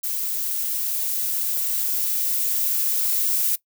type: noise with level ramp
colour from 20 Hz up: violet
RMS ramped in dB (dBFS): -26 to -21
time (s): 0.03-3.56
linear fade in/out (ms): 10
effects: noise-tail reverb RT60 0.1 s tail -19 dB re dry